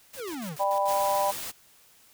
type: noise with tremolo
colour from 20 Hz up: white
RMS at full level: -43 dBFS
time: 0.13-1.36 s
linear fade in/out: 10 ms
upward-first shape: square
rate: 6.9 Hz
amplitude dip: 75%
type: exponential sweep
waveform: square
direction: down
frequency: 570 to 135.5 Hz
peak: -34 dBFS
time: 0.16-0.57 s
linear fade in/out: 50 ms
type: harmonic tone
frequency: 197.7 Hz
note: G3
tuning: 15 cents sharp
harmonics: 3 / 4 / 5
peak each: -27 / -27 / -27 dBFS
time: 0.59-1.32 s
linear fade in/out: 20 ms
type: noise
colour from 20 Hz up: white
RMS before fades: -36 dBFS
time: 0.87-1.52 s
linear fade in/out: 20 ms
effects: white hiss -58 dBFS RMS until 2.13 s